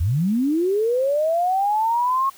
sine linear sweep, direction up, 72.7 to 1095 Hz, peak -17 dBFS, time 0-2.3 s, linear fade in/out 10 ms, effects white hiss -48 dBFS RMS until 2.37 s

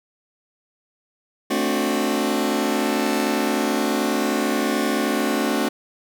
sawtooth chord, D dominant seventh, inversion second, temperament just, 220.2 / 264.3 / 293.7 / 367.1 Hz, A3 / C4 / D4 / F#4, +2 / +18 / 0 / -14 cents, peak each -21 / -21 / -21 / -22 dBFS, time 1.5-5.69 s, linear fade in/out 10 ms, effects none

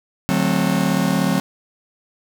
45% pulse chord, D dominant seventh, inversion none, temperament just, 146.83 / 183.54 / 220.2 / 264.3 Hz, D3 / F#3 / A3 / C4, 0 / -14 / +2 / +18 cents, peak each -25 / -19 / -24 / -22 dBFS, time 0.29-1.4 s, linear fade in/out 0 ms, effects none

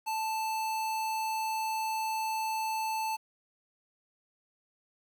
square tone, 880 Hz, A5, in tune, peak -31 dBFS, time 0.06-3.17 s, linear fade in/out 20 ms, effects 10-bit

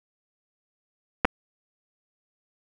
clicks, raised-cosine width 0.5 ms, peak -4 dBFS, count 2, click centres 1.248 / 1.252 s, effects none

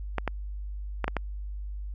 clicks, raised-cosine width 0.5 ms, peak -12 dBFS, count 5, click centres 0.183 / 0.277 / 1.043 / 1.08 / 1.167 s, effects added 50 Hz sine -33 dBFS peak until 1.94 s

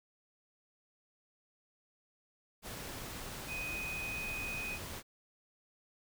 sine tone in noise, 2500 Hz, D#7, 8 cents sharp, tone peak -38 dBFS, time 3.47-4.79 s, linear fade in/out 50 ms, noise pink, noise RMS -44 dBFS, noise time 2.62-5.03 s, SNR +3 dB, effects none

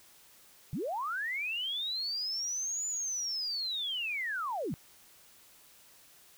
sine linear two-way sweep, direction up then down, 116.54 to 7040 to 116.54 Hz, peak -32 dBFS, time 0.73-4.74 s, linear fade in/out 0 ms, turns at 2.87 s, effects white hiss -59 dBFS RMS until 6.37 s

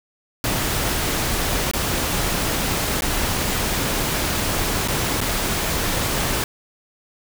pink noise with dropouts, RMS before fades -22 dBFS, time 0.44-6.44 s, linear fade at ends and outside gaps 1 ms, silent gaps 1.713-1.735 / 3.008-3.021 / 4.877-4.883 / 5.205-5.213 s, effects none

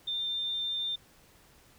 sine tone, 3597 Hz, A7, 37 cents sharp, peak -30 dBFS, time 0.07-0.96 s, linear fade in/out 10 ms, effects pink hiss -60 dBFS RMS until 1.78 s

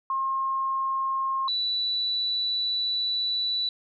sine tone pair in turn, 1070 / 3957 Hz, C6 / B7, +38 / +3 cents, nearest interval octave + major seventh, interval 2265 cents, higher second, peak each -24 dBFS, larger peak neither, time 0.1-1.48 / 1.48-3.69 s, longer second, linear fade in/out 2 ms, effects none

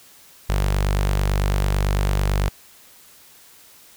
sawtooth tone with notch filter, 49 Hz, G1, in tune, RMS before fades -20 dBFS, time 0.49-2.49 s, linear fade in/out 10 ms, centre 270 Hz, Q 1.4, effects white hiss -49 dBFS RMS until 3.96 s

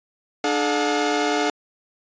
sawtooth tone cluster, 298.6 / 428.3 / 719 Hz, D4 / A4 / F#5, +29 / -47 / -50 cents, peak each -20 dBFS, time 0.44-1.5 s, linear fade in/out 2 ms, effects resampled to 16000 Hz

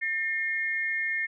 sine tone pair together, 1805.8 / 2140 Hz, A6 / C7, +44 / +38 cents, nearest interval minor third, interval 294 cents, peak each -29 / -29 dBFS, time 0.01-1.27 s, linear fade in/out 20 ms, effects none

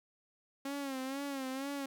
sawtooth tone with vibrato, 271.5 Hz, C#4, 36 cents flat, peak -33 dBFS, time 0.65-1.86 s, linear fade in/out 5 ms, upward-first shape sine, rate 2.1 Hz, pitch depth 76 cents each way, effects none

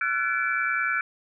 sine tone cluster, 1361 / 1491 / 1717 / 2318 Hz, F6 / F#6 / A6 / D7, -45 / +13 / -43 / -23 cents, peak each -28 / -27 / -31 / -29 dBFS, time 0.01-1.01 s, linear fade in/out 2 ms, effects none

